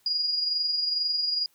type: tone with amplitude modulation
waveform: sine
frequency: 4869 Hz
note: D#8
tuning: 38 cents flat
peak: -22 dBFS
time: 0.06-1.46 s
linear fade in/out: 2 ms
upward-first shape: sine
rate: 22.2 Hz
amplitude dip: 45%
effects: white hiss -65 dBFS RMS until 1.54 s